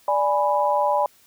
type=chord; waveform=sine; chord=G# diminished; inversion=second; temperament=equal; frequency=587.3 / 830.6 / 987.8 Hz; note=D5 / G#5 / B5; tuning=0 / 0 / 0 cents; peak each=-22 dBFS; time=0.08-1.06 s; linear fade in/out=2 ms; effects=white hiss -56 dBFS RMS until 1.26 s